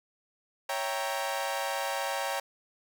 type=chord; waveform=sawtooth; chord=C# diminished seventh; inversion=none; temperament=equal; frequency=554.4 / 659.3 / 784 / 932.3 Hz; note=C#5 / E5 / G5 / Bb5; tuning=0 / 0 / 0 / 0 cents; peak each=-31 / -35 / -31 / -32 dBFS; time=0.69-2.4 s; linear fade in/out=5 ms; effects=none